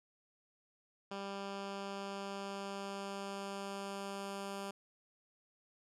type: tone with low-pass filter sweep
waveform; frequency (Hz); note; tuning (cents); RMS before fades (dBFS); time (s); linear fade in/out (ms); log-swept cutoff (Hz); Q
10% pulse; 197.7; G3; +15; -43; 1.11-4.71; 5; 5100 to 11000; 0.85
effects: none